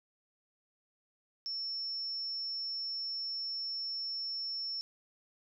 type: tone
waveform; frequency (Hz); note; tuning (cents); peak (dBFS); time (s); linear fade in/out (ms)
sine; 5400; E8; +41; -35; 1.46-4.81; 0
effects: none